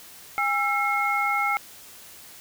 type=tone cluster; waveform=sine; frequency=813 / 1338 / 2160 Hz; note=G#5 / E6 / C#7; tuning=-37 / +25 / -45 cents; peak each=-26 / -26 / -25 dBFS; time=0.38-1.57 s; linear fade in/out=0 ms; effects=white hiss -46 dBFS RMS until 2.4 s